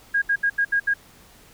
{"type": "tone bursts at uneven times", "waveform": "sine", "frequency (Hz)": 1632, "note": "G#6", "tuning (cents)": -31, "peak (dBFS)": -17, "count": 6, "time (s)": [[0.14, 0.22], [0.29, 0.36], [0.43, 0.5], [0.58, 0.65], [0.72, 0.8], [0.87, 0.94]], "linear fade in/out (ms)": 10, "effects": ["pink hiss -51 dBFS RMS until 1.53 s"]}